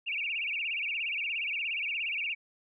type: tone with vibrato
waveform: sine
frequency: 2518 Hz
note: D#7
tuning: 20 cents sharp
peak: -30 dBFS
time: 0.06-2.35 s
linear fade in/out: 20 ms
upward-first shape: sine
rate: 17 Hz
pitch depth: 200 cents each way
effects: none